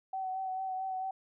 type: tone with vibrato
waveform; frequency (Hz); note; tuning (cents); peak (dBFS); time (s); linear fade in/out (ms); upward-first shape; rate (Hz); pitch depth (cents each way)
sine; 757; F#5; +39; -33; 0.13-1.11; 5; sine; 4.5; 22
effects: none